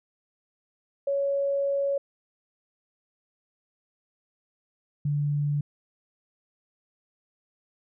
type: tone pair in turn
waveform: sine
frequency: 558 / 145.72 Hz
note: C#5 / D3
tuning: +11 / -13 cents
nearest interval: octave + major seventh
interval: 2324 cents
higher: first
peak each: -23 dBFS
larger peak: neither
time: 1.07-1.98 / 5.05-5.61 s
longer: first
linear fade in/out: 5 ms
effects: none